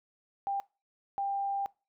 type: tone bursts at uneven times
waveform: sine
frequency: 794 Hz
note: G5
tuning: 22 cents sharp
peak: -29 dBFS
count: 2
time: 0.47-0.6 / 1.18-1.66 s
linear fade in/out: 0 ms
effects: noise-tail reverb RT60 0.3 s tail -23 dB re dry